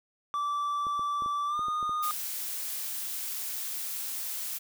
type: tone with pitch glide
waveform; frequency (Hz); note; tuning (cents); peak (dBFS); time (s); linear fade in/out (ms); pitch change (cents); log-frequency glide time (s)
triangle; 1163 to 1226.5; D6 to D#6; -17 to -25; -26; 0.34-2.11; 0; +92; 1.47-1.61
type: clicks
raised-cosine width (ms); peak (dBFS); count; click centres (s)
2; -32; 8; 0.868 / 0.994 / 1.222 / 1.261 / 1.593 / 1.684 / 1.828 / 1.894
type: noise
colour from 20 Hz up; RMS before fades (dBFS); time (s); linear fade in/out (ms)
blue; -35; 2.02-4.59; 20
effects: none